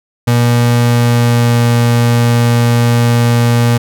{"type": "tone with pitch glide", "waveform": "35% pulse", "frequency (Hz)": [119.7, 118.74], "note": ["A#2", "A#2"], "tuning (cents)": [46, 32], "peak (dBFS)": -6, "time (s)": [0.27, 3.78], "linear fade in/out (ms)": 10, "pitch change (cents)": -14, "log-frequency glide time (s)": [0.82, 1.59], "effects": []}